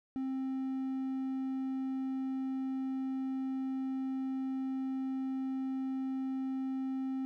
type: tone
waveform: triangle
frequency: 264.3 Hz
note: C4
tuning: 18 cents sharp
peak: -31 dBFS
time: 0.16-7.25 s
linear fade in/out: 0 ms
effects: none